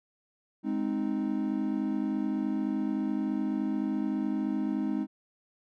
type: chord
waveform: triangle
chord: Ab major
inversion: none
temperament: equal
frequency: 207.7 / 261.6 / 311.1 Hz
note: Ab3 / C4 / Eb4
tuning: 0 / 0 / 0 cents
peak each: -30 dBFS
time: 0.63-5.07 s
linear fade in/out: 50 ms
effects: none